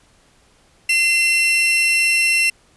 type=tone pair together; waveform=40% pulse; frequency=2064 / 2709 Hz; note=C7 / E7; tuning=-24 / +47 cents; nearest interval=perfect fourth; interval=471 cents; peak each=-22 / -13 dBFS; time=0.89-2.5 s; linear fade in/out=5 ms; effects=pink hiss -55 dBFS RMS until 2.76 s + resampled to 24000 Hz